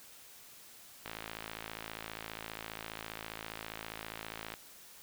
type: click train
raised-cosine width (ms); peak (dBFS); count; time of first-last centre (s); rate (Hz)
0.3; -24; 192; 1.06-4.539; 54.9
effects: white hiss -55 dBFS RMS until 5.02 s